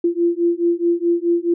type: beating tone pair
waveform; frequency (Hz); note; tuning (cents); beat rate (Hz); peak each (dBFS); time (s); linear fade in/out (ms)
sine; 340.8 / 345.5; F4 / F4; -42 / -19; 4.7; -18; 0.04-1.54; 5
effects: none